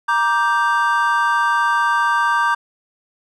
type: chord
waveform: triangle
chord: G minor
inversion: first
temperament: just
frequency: 940.8 / 1176 / 1568 Hz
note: Bb5 / D6 / G6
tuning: +16 / +2 / 0 cents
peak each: -17 dBFS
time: 0.08-2.55 s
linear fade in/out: 10 ms
effects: none